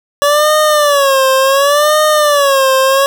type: tone with vibrato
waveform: 25% pulse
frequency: 569 Hz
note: C#5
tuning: 45 cents sharp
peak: -4 dBFS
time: 0.22-3.06 s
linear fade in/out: 0 ms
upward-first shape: sine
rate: 0.69 Hz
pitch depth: 130 cents each way
effects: none